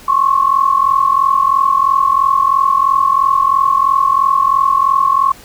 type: tone pair together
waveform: sine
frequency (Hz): 1069 / 1112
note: C6 / C#6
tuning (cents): +37 / +5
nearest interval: minor second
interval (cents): 68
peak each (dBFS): -12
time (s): 0.08-5.32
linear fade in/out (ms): 5
effects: pink hiss -39 dBFS RMS until 5.44 s